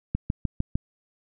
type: click train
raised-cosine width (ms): 5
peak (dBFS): -12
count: 5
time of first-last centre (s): 0.15-0.755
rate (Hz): 6.61
effects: none